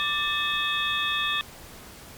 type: tone cluster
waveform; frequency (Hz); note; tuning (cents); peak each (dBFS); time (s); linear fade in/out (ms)
sine; 1178 / 1776 / 2571 / 3357 / 3638; D6 / A6 / E7 / G#7 / A#7; +5 / +16 / -44 / +18 / -43; -30; 0-1.41; 0
effects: pink hiss -45 dBFS RMS until 2.17 s + MP3 96 kbps